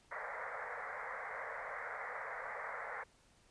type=band-pass noise; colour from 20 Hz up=white; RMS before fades=-44 dBFS; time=0.11-3.04 s; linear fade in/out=10 ms; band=450 to 2100 Hz; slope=96 dB/octave; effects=pink hiss -68 dBFS RMS until 3.5 s + resampled to 22050 Hz